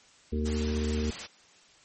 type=harmonic tone; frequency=76.2 Hz; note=D#2; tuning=36 cents flat; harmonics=1 / 3 / 4 / 5 / 6; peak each=-29 / -31 / -43 / -37 / -37 dBFS; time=0.32-1.11 s; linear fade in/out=10 ms
type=noise; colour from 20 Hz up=white; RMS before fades=-38 dBFS; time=0.45-1.27 s; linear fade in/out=10 ms
effects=white hiss -58 dBFS RMS until 1.84 s + MP3 32 kbps